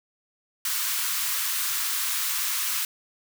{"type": "high-pass noise", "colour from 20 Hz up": "white", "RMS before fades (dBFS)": -27, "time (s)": [0.65, 2.85], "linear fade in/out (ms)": 2, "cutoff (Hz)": 1000, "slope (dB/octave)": 48, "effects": []}